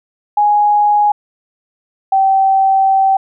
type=tone pair in turn; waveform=sine; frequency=830.6 / 773.5 Hz; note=G#5 / G5; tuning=0 / -23 cents; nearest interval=minor second; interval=123 cents; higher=first; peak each=-8 / -8 dBFS; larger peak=neither; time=0.37-1.12 / 2.12-3.17 s; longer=second; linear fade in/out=5 ms; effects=none